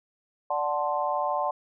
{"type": "chord", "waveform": "sine", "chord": "D dominant seventh", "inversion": "none", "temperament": "equal", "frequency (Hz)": [587.3, 740, 880, 1046.5], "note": ["D5", "F#5", "A5", "C6"], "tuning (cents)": [0, 0, 0, 0], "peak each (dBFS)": -30, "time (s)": [0.5, 1.51], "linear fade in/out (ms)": 5, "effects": []}